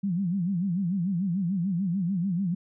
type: tone with vibrato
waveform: sine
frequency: 183.3 Hz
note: F#3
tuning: 16 cents flat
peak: -24 dBFS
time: 0.03-2.55 s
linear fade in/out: 10 ms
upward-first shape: sine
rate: 6.8 Hz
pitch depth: 170 cents each way
effects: none